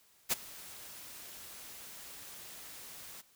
white noise with ADSR envelope, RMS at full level -28 dBFS, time 0.29-3.22 s, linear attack 32 ms, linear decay 21 ms, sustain -21 dB, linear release 18 ms, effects white hiss -66 dBFS RMS until 3.35 s

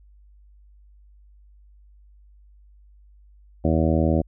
harmonic tone, 80 Hz, D#2, 49 cents sharp, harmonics 1 / 2 / 3 / 4 / 5 / 6 / 7 / 8 / 9, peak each -22 / -24 / -24 / -25 / -31 / -32 / -27 / -31 / -34 dBFS, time 3.64-4.22 s, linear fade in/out 10 ms, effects added 50 Hz sine -49 dBFS peak until 4.27 s

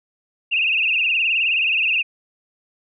sine tone with vibrato, 2645 Hz, E7, 5 cents sharp, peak -16 dBFS, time 0.51-2.03 s, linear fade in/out 20 ms, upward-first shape triangle, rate 19 Hz, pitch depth 130 cents each way, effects none

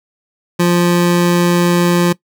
25% pulse tone, 174.61 Hz, F3, in tune, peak -6 dBFS, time 0.59-2.13 s, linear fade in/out 10 ms, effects noise-tail reverb RT60 0.1 s tail -20 dB re dry

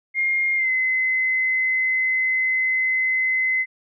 sine tone with pitch glide, 2126 to 2045 Hz, C7 to C7, +27 to -40 cents, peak -18 dBFS, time 0.14-3.66 s, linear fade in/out 50 ms, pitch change -67 cents, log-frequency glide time 0.56-0.7 s, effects none

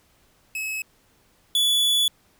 45% pulse tone pair in turn, 2577 / 3430 Hz, E7 / A7, -40 / -45 cents, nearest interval perfect fourth, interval 495 cents, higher second, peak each -27 / -18 dBFS, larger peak second, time 0.55-0.82 / 1.55-2.08 s, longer second, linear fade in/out 2 ms, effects pink hiss -61 dBFS RMS until 2.39 s

